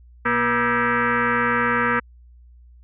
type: tone with frequency modulation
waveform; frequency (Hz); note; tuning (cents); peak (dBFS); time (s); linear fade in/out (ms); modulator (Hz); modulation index
sine; 122; B2; -21; -17; 0.25-2; 10; 360; 5.2
effects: added 60 Hz sine -45 dBFS peak until 2.83 s